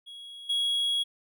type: tone with level steps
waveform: triangle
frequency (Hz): 3322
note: G#7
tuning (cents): 0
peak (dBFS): -40 / -23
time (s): 0.06-1.04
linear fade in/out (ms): 20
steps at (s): 0.49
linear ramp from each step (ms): 10
effects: none